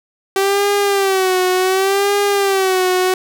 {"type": "tone with vibrato", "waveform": "sawtooth", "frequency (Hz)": 385.9, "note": "G4", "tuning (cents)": -27, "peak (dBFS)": -9, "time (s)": [0.36, 3.14], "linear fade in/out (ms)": 2, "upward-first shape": "sine", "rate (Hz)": 0.68, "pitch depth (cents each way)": 87, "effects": []}